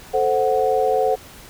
sine chord, F# diminished, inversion first, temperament equal, 440 / 523.3 / 740 Hz, A4 / C5 / F#5, 0 / 0 / 0 cents, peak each -20 dBFS, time 0.13-1.16 s, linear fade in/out 20 ms, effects pink hiss -42 dBFS RMS until 1.49 s

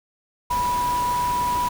sine tone in noise, 980 Hz, B5, 14 cents flat, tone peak -20 dBFS, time 0.5-1.69 s, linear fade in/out 10 ms, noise pink, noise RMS -32 dBFS, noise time 0.5-1.69 s, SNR +9 dB, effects none

